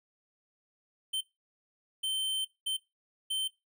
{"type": "tone bursts at uneven times", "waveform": "square", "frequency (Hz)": 3100, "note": "G7", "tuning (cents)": -20, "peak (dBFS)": -30, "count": 4, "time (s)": [[1.13, 1.21], [2.03, 2.45], [2.66, 2.77], [3.3, 3.48]], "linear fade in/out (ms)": 10, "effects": ["noise-tail reverb RT60 0.2 s tail -18 dB re dry"]}